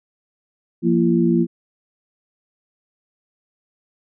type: tone cluster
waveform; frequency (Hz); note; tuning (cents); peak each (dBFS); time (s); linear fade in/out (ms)
sine; 174.2 / 233.6 / 339.4; F3 / A#3 / F4; -4 / +4 / -49; -18; 0.82-1.47; 50
effects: none